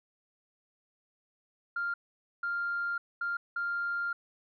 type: tone bursts at uneven times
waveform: sine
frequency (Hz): 1396.9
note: F6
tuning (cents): 0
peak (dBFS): -29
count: 4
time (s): 1.76-1.94 / 2.43-2.98 / 3.21-3.37 / 3.56-4.13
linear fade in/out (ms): 5
effects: tanh soft clip ceiling -25 dBFS